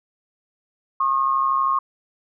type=tone pair together; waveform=sine; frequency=1083.3 / 1216 Hz; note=C#6 / D#6; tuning=-40 / -40 cents; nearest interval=major second; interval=200 cents; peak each=-18 / -24 dBFS; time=1-1.79 s; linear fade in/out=5 ms; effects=none